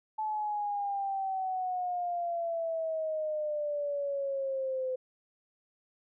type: exponential sweep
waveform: sine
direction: down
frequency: 869 to 511 Hz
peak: -30 dBFS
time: 0.18-4.96 s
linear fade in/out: 10 ms
effects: none